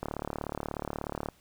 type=click train; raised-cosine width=1 ms; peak=-19 dBFS; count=47; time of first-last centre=0.03-1.287 s; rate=36.6 Hz; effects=pink hiss -63 dBFS RMS until 1.4 s